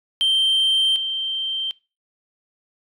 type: tone pair in turn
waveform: sine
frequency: 3136 / 3136 Hz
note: G7 / G7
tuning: 0 / 0 cents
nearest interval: unison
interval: 0 cents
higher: neither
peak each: -13 / -22 dBFS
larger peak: first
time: 0.21-0.96 / 0.96-1.71 s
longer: neither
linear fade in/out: 0 ms
effects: noise-tail reverb RT60 0.3 s tail -22 dB re dry + tanh soft clip ceiling -14 dBFS